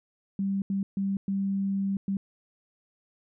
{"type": "tone bursts at uneven times", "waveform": "sine", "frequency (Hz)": 196, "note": "G3", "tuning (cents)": 0, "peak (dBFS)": -25, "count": 5, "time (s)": [[0.39, 0.62], [0.7, 0.83], [0.97, 1.17], [1.28, 1.97], [2.08, 2.17]], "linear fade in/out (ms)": 2, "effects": []}